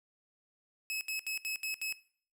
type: tone bursts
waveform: sawtooth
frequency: 2578 Hz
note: E7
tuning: 39 cents flat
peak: -31 dBFS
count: 6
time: 0.9-1.925 s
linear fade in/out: 0 ms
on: 110 ms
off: 73 ms
effects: noise-tail reverb RT60 0.5 s tail -19 dB re dry